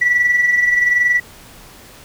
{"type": "tone with amplitude modulation", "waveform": "sine", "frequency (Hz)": 1954, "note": "B6", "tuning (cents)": -19, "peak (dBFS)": -8, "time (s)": [0.01, 1.2], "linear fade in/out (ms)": 10, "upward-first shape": "sine", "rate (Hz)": 21.1, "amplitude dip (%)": 55, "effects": ["tanh soft clip ceiling -6 dBFS", "pink hiss -41 dBFS RMS until 2.04 s"]}